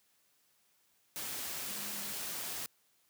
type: tone in noise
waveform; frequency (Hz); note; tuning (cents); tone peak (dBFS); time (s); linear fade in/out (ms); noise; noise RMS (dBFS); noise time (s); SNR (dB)
sine; 205.2; G#3; -21; -51; 1.68-2.12; 0; white; -40; 1.16-2.66; -14
effects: white hiss -72 dBFS RMS until 3.09 s + high-pass 80 Hz 12 dB/octave